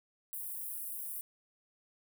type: high-pass noise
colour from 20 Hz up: white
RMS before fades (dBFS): -41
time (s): 0.33-1.21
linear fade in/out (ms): 0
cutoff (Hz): 9400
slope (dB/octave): 48
effects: none